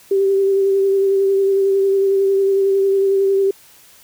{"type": "tone with vibrato", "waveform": "sine", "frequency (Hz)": 391, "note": "G4", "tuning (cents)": -4, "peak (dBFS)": -12, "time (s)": [0.11, 3.51], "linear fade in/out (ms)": 5, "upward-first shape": "sine", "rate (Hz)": 11, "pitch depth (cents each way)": 19, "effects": ["white hiss -47 dBFS RMS until 4.03 s"]}